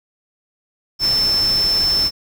sine tone in noise, 5300 Hz, E8, 9 cents sharp, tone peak -14 dBFS, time 0.99-2.11 s, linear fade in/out 50 ms, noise pink, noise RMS -28 dBFS, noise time 0.99-2.11 s, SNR +11 dB, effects none

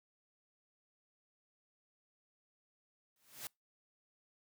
white noise with exponential growth, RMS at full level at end -41 dBFS, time 3.16-3.47 s, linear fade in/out 2 ms, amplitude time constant 66 ms, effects noise-tail reverb RT60 0.2 s tail -26 dB re dry + high-pass 80 Hz 12 dB/octave

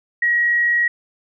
sine tone with frequency modulation, 1903 Hz, A#6, 35 cents sharp, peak -14 dBFS, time 0.22-0.88 s, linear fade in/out 5 ms, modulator 40.1 Hz, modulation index 0.28, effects none

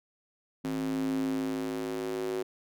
square tone with high-pass filter sweep, 53.3 Hz, G#1, 46 cents sharp, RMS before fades -32 dBFS, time 0.64-2.43 s, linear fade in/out 10 ms, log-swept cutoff 230 to 370 Hz, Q 5.5, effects none

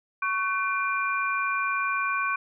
sine tone cluster, 1114 / 1517 / 2393 Hz, C#6 / F#6 / D7, +8 / +43 / +32 cents, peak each -27 / -29 / -30 dBFS, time 0.22-2.36 s, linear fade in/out 5 ms, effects none

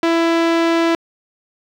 sawtooth tone, 332.9 Hz, E4, 17 cents sharp, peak -9 dBFS, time 0.03-0.95 s, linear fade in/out 2 ms, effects low-pass 4000 Hz 12 dB/octave + 8-bit

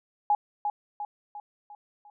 sine tone with echo, 830.6 Hz, G#5, in tune, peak -19 dBFS, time 0.3-0.35 s, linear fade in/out 2 ms, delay 350 ms, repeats 5, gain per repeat -6 dB, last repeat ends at 2.1 s, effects none

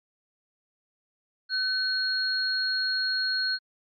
sine tone pair together, 1519 / 4293 Hz, F#6 / C8, +45 / +44 cents, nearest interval octave + tritone, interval 1799 cents, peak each -28 / -26 dBFS, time 1.49-3.59 s, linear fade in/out 50 ms, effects MP3 32 kbps

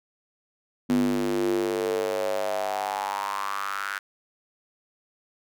square tone with high-pass filter sweep, 49.55 Hz, G1, 19 cents sharp, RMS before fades -27 dBFS, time 0.89-3.99 s, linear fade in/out 10 ms, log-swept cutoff 240 to 1500 Hz, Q 5.8, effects none

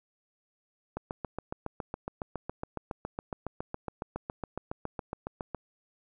click train, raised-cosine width 1 ms, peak -20 dBFS, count 34, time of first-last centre 0.97-5.547 s, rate 7.21 Hz, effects none

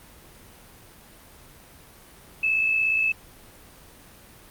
sine tone pair together, 2557 / 2614 Hz, D#7 / E7, +47 / -15 cents, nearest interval unison, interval 38 cents, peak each -31 / -20 dBFS, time 2.43-3.12 s, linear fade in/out 5 ms, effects pink hiss -49 dBFS RMS until 4.5 s + Opus 32 kbps

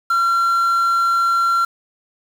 triangle tone with quantisation, 1367 Hz, F6, 37 cents flat, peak -12 dBFS, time 0.1-1.65 s, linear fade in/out 5 ms, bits 6, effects none

